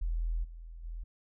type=tone with level steps; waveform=sine; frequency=41.38 Hz; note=E1; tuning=7 cents sharp; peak=-29 / -43 / -37 dBFS; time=0.01-1.04 s; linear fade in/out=10 ms; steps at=0.43 / 0.83 s; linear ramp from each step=20 ms; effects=none